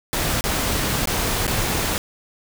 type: noise with dropouts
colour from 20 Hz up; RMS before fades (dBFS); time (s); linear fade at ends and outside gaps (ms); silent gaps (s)
pink; -22; 0.13-1.98; 0; 0.409-0.44 / 1.056-1.073 / 1.467-1.478
effects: none